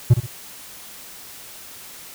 triangle tone with echo, 120 Hz, B2, 49 cents flat, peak -5 dBFS, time 0.1-0.14 s, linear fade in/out 10 ms, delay 64 ms, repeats 2, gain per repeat -10 dB, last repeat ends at 0.268 s, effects white hiss -40 dBFS RMS until 2.14 s

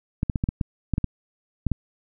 clicks, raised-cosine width 5 ms, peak -10 dBFS, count 11, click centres 0.231 / 0.298 / 0.358 / 0.439 / 0.489 / 0.612 / 0.937 / 0.981 / 1.043 / 1.667 / 1.717 s, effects none

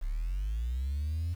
sine linear sweep, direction up, 32.7 to 87.31 Hz, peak -28 dBFS, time 0.01-1.35 s, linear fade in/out 20 ms, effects tanh soft clip ceiling -26 dBFS + 9-bit

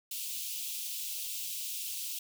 white high-pass noise, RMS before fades -38 dBFS, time 0.11-2.19 s, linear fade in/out 5 ms, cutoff 2600 Hz, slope 48 dB/octave, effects none

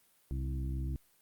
harmonic tone with a mistuned harmonic, 65.3 Hz, C2, 3 cents flat, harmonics 1 / 2 / 3 / 4 / 5, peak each -34 / -39 / -49 / -48 / -48 dBFS, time 0.31-0.96 s, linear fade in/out 0 ms, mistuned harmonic 2, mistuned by +34 cents, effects white hiss -68 dBFS RMS until 1.21 s + Opus 32 kbps

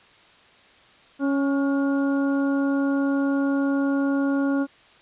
harmonic tone with a mistuned harmonic, 277.2 Hz, C#4, in tune, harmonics 1 / 2 / 3 / 4 / 5, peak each -20 / -30 / -38 / -38 / -34 dBFS, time 1.19-4.67 s, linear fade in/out 50 ms, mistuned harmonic 5, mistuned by +42 cents, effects white hiss -53 dBFS RMS until 5.01 s + resampled to 8000 Hz

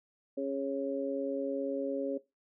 harmonic tone, 137.7 Hz, C#3, 11 cents flat, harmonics 2 / 3 / 4, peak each -35 / -38 / -34 dBFS, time 0.37-2.18 s, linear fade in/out 10 ms, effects noise-tail reverb RT60 0.2 s tail -17 dB re dry

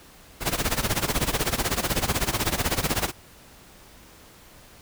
pink noise with tremolo, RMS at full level -22 dBFS, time 0.4-3.12 s, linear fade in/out 50 ms, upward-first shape sine, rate 16 Hz, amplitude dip 85%, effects pink hiss -50 dBFS RMS until 4.81 s

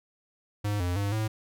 square tone with pitch steps, 103.4 / 88.7 / 100.8 / 109.1 Hz, G#2 / F2 / G2 / A2, -7 / +27 / +49 / -14 cents, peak -27 dBFS, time 0.64-1.28 s, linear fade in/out 10 ms, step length 160 ms, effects none

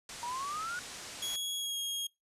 white low-pass noise, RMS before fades -46 dBFS, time 0.09-1.36 s, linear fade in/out 2 ms, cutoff 8400 Hz, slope 24 dB/octave
sine exponential sweep, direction up, 939 to 1480 Hz, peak -35 dBFS, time 0.23-0.79 s, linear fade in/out 0 ms
sawtooth tone with pitch glide, 3332 to 3269 Hz, G#7 to G#7, +5 to -28 cents, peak -31 dBFS, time 1.22-2.07 s, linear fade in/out 5 ms, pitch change -33 cents, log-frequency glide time 1.57-1.78 s
effects noise-tail reverb RT60 0.2 s tail -25 dB re dry + resampled to 32000 Hz

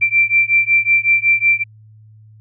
sine beating tone pair, 2349 / 2354.4 Hz, D7 / D7, 0 / +4 cents, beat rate 5.4 Hz, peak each -14 dBFS, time 0.01-1.64 s, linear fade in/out 20 ms, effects added 108 Hz sine -41 dBFS peak until 2.4 s

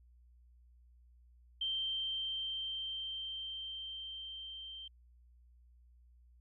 sine tone with level ramp, 3136 Hz, G7, in tune, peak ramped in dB -33 to -45 dBFS, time 1.61-4.88 s, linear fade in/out 5 ms, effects added 60 Hz sine -60 dBFS peak until 6.4 s

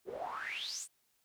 pink noise with band-pass filter sweep, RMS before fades -41 dBFS, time 0.05-0.88 s, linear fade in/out 50 ms, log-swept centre 360 to 9200 Hz, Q 9.5, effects white hiss -75 dBFS RMS until 1.24 s

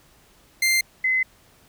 sawtooth / sine tone pair in turn, 2093 / 2042 Hz, C7 / C7, 0 / -43 cents, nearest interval unison, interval 43 cents, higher first, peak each -14 / -18 dBFS, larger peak first, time 0.62-0.81 / 1.04-1.23 s, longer neither, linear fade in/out 5 ms, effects pink hiss -56 dBFS RMS until 1.68 s

